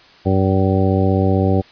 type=harmonic tone; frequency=95.7 Hz; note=G2; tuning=41 cents flat; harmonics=1 / 2 / 3 / 4 / 5 / 6 / 8; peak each=-16 / -19 / -21 / -22 / -23 / -24 / -25 dBFS; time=0.25-1.62 s; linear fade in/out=20 ms; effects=white hiss -46 dBFS RMS until 1.71 s + resampled to 11025 Hz